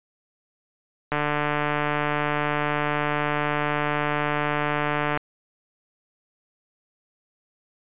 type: click train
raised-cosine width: 0.5 ms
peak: -9 dBFS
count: 601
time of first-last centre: 1.12-5.174 s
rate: 148 Hz
effects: resampled to 8000 Hz